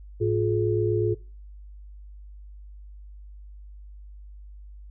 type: tone cluster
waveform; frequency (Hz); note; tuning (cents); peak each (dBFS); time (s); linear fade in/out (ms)
sine; 108 / 355.4 / 423.6; A2 / F4 / G#4; -32 / +30 / +34; -25; 0.2-1.15; 20
effects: noise-tail reverb RT60 0.4 s tail -24 dB re dry + added 50 Hz sine -41 dBFS peak until 4.9 s